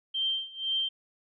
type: tone with tremolo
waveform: sine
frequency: 3144 Hz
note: G7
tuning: 4 cents sharp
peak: -25 dBFS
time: 0.14-0.89 s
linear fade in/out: 10 ms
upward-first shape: sine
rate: 2 Hz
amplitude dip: 90%
effects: none